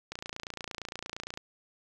click train, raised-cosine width 0.2 ms, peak -20 dBFS, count 37, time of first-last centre 0.12-1.374 s, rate 28.7 Hz, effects none

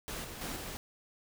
pink noise with level steps, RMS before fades -40 / -45 / -39 / -42 dBFS, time 0.08-0.77 s, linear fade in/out 0 ms, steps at 0.24 / 0.41 / 0.56 s, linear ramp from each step 5 ms, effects none

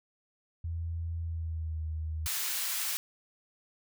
sine tone with pitch glide, 83.3 to 78.9 Hz, E2 to D#2, +19 to +25 cents, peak -32 dBFS, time 0.64-2.27 s, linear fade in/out 5 ms, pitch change -94 cents, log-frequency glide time 1.21-1.81 s
white high-pass noise, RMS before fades -33 dBFS, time 2.26-2.97 s, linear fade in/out 0 ms, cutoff 1200 Hz, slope 12 dB/octave
effects none

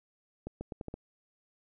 accelerating click train, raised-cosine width 2 ms, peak -25 dBFS, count 6, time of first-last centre 0.47-0.941 s, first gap 140 ms, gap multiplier 0.8, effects none

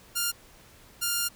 5% pulse tone pair in turn, 1404 / 1404 Hz, F6 / F6, +9 / +9 cents, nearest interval unison, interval 0 cents, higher neither, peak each -14 dBFS, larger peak neither, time 0.15-0.32 / 1.01-1.29 s, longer second, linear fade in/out 20 ms, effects pink hiss -54 dBFS RMS until 1.35 s

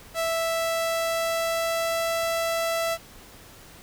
sawtooth tone with pitch glide, 659.3 to 663.5 Hz, E5 to E5, 0 to +11 cents, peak -20 dBFS, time 0.14-2.98 s, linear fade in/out 50 ms, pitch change +11 cents, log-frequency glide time 0.37-2.12 s, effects pink hiss -48 dBFS RMS until 3.82 s

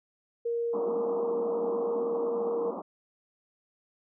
sine tone, 468.4 Hz, A#4, 8 cents sharp, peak -27 dBFS, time 0.45-2.71 s, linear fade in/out 10 ms
pink band-pass noise, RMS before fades -37 dBFS, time 0.73-2.82 s, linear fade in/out 10 ms, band 190 to 1200 Hz, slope 96 dB/octave
effects none

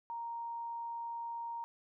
sine tone, 932.3 Hz, A#5, in tune, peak -38 dBFS, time 0.1-1.64 s, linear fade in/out 0 ms, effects none

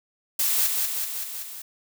blue noise with echo, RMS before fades -23 dBFS, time 0.39-0.67 s, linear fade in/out 5 ms, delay 190 ms, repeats 5, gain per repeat -3 dB, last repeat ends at 1.62 s, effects none

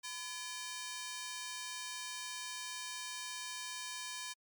10% pulse ring-modulated tone, 1363 Hz, F6, 43 cents flat, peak -30 dBFS, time 0.03-4.34 s, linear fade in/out 20 ms, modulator 351 Hz, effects MP3 96 kbps

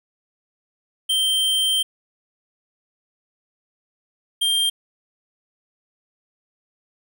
square tone pair in turn, 3136 / 3187 Hz, G7 / G7, 0 / +28 cents, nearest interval unison, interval 28 cents, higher second, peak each -18 dBFS, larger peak neither, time 1.09-1.83 / 4.41-4.7 s, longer first, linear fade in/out 10 ms, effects none

